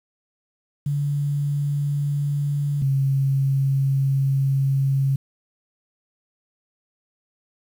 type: tone pair in turn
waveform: sine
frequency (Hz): 143.9 / 136.3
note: D3 / C#3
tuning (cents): -35 / -29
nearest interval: minor second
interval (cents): 94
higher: first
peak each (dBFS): -20 / -17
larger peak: second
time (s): 0.86-2.82 / 2.82-5.16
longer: second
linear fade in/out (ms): 5
effects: 8-bit